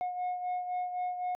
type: beating tone pair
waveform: sine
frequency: 723 / 726.9 Hz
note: F#5 / F#5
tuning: -40 / -31 cents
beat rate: 3.9 Hz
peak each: -30 / -37 dBFS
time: 0.01-1.35 s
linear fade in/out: 0 ms
effects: tanh soft clip ceiling -29 dBFS